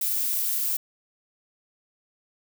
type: noise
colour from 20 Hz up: violet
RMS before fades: -26 dBFS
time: 0.01-0.77 s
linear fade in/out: 5 ms
effects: none